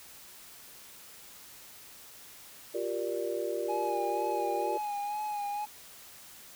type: chord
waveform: sine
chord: G minor seventh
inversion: third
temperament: just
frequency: 352.8 / 392 / 470.4 / 588 Hz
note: F4 / G4 / Bb4 / D5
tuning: +18 / 0 / +16 / +2 cents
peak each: -36 dBFS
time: 2.74-4.78 s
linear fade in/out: 10 ms
type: tone with vibrato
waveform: triangle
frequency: 830.6 Hz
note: G#5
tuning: in tune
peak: -30 dBFS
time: 3.68-5.66 s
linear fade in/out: 20 ms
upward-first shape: sine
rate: 2.1 Hz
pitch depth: 36 cents each way
effects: white hiss -51 dBFS RMS until 6.55 s